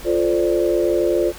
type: chord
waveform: sine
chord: D minor seventh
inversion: first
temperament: equal with one note detuned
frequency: 349.2 / 440 / 519.9 / 587.3 Hz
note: F4 / A4 / C5 / D5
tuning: 0 / 0 / -11 / 0 cents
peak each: -18 / -23 / -22 / -22 dBFS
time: 0.04-1.33 s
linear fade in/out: 50 ms
effects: added 50 Hz sine -38 dBFS peak until 1.38 s + pink hiss -38 dBFS RMS until 1.38 s